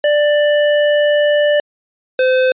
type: tone pair in turn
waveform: square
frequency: 590 / 514.1 Hz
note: D5 / C5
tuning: +8 / -31 cents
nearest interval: major second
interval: 239 cents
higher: first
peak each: -11 dBFS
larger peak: neither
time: 0.04-1.6 / 2.19-2.52 s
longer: first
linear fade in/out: 2 ms
effects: resampled to 8000 Hz